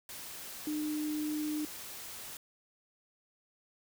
sine tone in noise, 303 Hz, D#4, 46 cents flat, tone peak -32 dBFS, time 0.67-1.65 s, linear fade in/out 2 ms, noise white, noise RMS -45 dBFS, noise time 0.09-2.37 s, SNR +10 dB, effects none

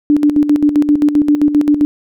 sine tone with tremolo, 294.6 Hz, D4, 6 cents sharp, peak -6 dBFS, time 0.1-1.85 s, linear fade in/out 0 ms, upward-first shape square, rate 7.6 Hz, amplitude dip 65%, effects none

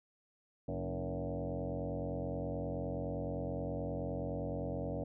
sine tone with frequency modulation, 201.2 Hz, G3, 45 cents sharp, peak -35 dBFS, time 0.68-5.04 s, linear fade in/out 5 ms, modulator 89.6 Hz, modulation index 5.1, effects none

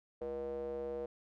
square tone with band-pass filter, 68.5 Hz, C#2, 20 cents flat, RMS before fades -40 dBFS, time 0.21-1.06 s, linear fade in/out 5 ms, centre 510 Hz, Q 8, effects none

